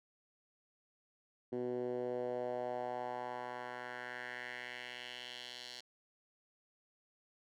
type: tone with band-pass filter sweep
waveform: 10% pulse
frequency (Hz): 123.47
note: B2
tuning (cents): 0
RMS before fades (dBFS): -42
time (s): 1.52-5.81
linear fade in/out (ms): 10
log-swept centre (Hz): 330 to 4300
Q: 2.4
effects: none